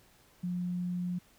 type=tone; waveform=sine; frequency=178.1 Hz; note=F3; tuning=34 cents sharp; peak=-31 dBFS; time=0.43-1.19 s; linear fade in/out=10 ms; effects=pink hiss -63 dBFS RMS until 1.38 s